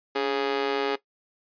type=tone with amplitude modulation; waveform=sawtooth; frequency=415.3 Hz; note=G#4; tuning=in tune; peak=-16 dBFS; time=0.15-0.96 s; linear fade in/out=10 ms; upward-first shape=sine; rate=131 Hz; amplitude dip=95%; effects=noise-tail reverb RT60 0.1 s tail -17 dB re dry + resampled to 11025 Hz